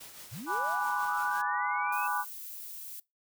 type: noise with tremolo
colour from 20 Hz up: white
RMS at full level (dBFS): -46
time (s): 0-1.42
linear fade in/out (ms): 10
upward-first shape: triangle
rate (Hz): 6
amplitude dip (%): 50
type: linear sweep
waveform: sine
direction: up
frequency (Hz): 87.31 to 2641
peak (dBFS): -39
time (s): 0.31-2.08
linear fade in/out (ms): 20
type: chord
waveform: sine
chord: G# half-diminished seventh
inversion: none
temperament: equal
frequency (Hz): 830.6 / 987.8 / 1174.7 / 1480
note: G#5 / B5 / D6 / F#6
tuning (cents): 0 / 0 / 0 / 0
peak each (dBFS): -34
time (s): 0.46-2.25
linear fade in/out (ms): 50
type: noise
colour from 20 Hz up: violet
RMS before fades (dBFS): -43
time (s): 1.92-3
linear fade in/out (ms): 5
effects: noise-tail reverb RT60 0.2 s tail -22 dB re dry